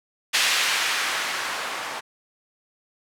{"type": "noise with low-pass filter sweep", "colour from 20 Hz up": "violet", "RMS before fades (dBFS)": -25, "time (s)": [0.33, 2.01], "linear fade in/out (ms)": 20, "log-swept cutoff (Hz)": [2600, 950], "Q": 0.92, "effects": []}